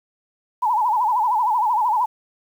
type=tone with vibrato; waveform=sine; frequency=918 Hz; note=A#5; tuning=27 cents flat; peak=-16 dBFS; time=0.62-2.06 s; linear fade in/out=10 ms; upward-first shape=sine; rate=13 Hz; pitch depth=160 cents each way; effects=8-bit